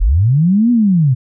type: linear two-way sweep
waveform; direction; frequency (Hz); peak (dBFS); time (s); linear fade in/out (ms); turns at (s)
sine; up then down; 34.65 to 246.9 to 119.4; -8; 0-1.15; 20; 0.71
effects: none